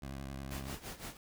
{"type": "tone with vibrato", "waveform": "15% pulse", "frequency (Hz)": 67.8, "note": "C#2", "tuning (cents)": -38, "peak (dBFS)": -35, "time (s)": [0.02, 0.75], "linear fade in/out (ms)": 5, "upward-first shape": "square", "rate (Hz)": 11, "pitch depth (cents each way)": 43}
{"type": "noise with tremolo", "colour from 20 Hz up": "pink", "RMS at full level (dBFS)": -43, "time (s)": [0.51, 1.17], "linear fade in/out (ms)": 2, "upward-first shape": "sine", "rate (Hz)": 5.9, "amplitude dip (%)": 80}
{"effects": []}